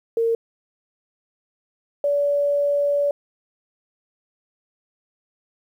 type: tone pair in turn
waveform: sine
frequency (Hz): 458.5 / 573.8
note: A#4 / D5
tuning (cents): -29 / -40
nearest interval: major third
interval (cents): 389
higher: second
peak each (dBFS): -17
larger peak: neither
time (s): 0.17-0.35 / 2.04-3.11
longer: second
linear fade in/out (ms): 2
effects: 9-bit